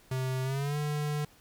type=tone with pitch glide; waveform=square; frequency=130.1 to 148.58 Hz; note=C3 to D3; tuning=-9 to +20 cents; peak=-30 dBFS; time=0.11-1.25 s; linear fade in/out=5 ms; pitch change=+229 cents; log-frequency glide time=0.43-0.77 s; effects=pink hiss -60 dBFS RMS until 1.4 s